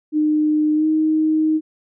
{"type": "tone with pitch glide", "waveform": "sine", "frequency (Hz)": [304.7, 312.5], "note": ["D#4", "D#4"], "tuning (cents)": [-36, 8], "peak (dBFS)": -14, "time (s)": [0.12, 1.61], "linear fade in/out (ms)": 50, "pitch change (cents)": 44, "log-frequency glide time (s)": [0.75, 0.86], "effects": []}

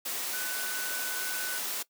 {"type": "tone in noise", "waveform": "sine", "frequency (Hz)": 1497, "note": "F#6", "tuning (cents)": 20, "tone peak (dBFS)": -36, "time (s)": [0.33, 1.59], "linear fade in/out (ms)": 10, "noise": "white", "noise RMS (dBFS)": -34, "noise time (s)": [0.05, 1.83], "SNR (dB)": -5, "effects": ["noise-tail reverb RT60 0.1 s tail -19 dB re dry", "high-pass 300 Hz 12 dB/octave"]}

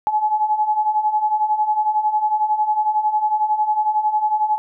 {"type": "beating tone pair", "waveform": "sine", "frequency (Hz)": [845, 856], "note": ["G#5", "A5"], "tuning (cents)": [30, -48], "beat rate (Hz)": 11, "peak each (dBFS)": [-22, -17], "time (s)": [0.07, 4.58], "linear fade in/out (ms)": 0, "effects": []}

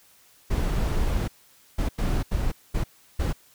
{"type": "noise bursts at uneven times", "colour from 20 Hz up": "brown", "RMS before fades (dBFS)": -24, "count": 6, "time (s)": [[0.5, 1.28], [1.78, 1.89], [1.98, 2.23], [2.31, 2.52], [2.74, 2.84], [3.19, 3.33]], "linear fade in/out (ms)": 10, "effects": ["white hiss -57 dBFS RMS until 3.54 s"]}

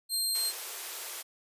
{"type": "tone", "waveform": "20% pulse", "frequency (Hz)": 4184, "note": "C8", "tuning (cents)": -1, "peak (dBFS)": -22, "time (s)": [0.09, 0.53], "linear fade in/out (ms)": 50}
{"type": "high-pass noise", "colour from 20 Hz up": "white", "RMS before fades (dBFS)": -39, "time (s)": [0.34, 1.23], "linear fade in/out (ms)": 20, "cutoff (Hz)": 340, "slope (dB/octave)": 96}
{"effects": ["resampled to 32000 Hz"]}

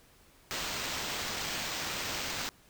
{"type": "noise with sample-and-hold", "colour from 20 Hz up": "blue", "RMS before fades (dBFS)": -36, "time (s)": [0.51, 2.49], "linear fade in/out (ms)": 0, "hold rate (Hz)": 11025, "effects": ["pink hiss -61 dBFS RMS until 2.69 s"]}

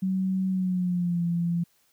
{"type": "tone with pitch glide", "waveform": "sine", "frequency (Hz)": [188.7, 171.05], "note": ["F#3", "F3"], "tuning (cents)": [34, -36], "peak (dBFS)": -23, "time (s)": [0.02, 1.64], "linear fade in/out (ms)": 10, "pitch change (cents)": -170, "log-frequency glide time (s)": [0.49, 1.23], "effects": ["white hiss -66 dBFS RMS until 1.92 s"]}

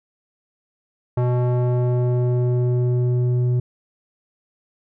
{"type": "tone with low-pass filter sweep", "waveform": "square", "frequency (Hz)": 123.47, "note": "B2", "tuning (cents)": 0, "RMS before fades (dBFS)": -19, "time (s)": [1.17, 3.6], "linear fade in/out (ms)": 5, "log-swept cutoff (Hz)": [840, 260], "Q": 1.2, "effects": []}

